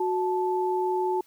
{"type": "tone pair together", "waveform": "sine", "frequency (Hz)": [367.6, 874.3], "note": ["F#4", "A5"], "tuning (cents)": [-11, -11], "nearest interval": "octave + minor third", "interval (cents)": 1500, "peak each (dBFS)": [-25, -27], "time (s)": [0, 1.21], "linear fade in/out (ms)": 5, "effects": ["white hiss -61 dBFS RMS until 1.26 s"]}